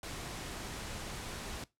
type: noise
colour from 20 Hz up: pink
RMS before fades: -42 dBFS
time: 0.03-1.64 s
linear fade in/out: 2 ms
effects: noise-tail reverb RT60 0.2 s tail -19 dB re dry + low-pass 10000 Hz 12 dB/octave